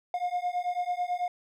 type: beating tone pair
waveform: triangle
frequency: 710 / 719.1 Hz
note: F5 / F#5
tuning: +28 / -50 cents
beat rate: 9.1 Hz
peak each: -29 dBFS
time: 0.14-1.28 s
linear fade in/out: 2 ms
effects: none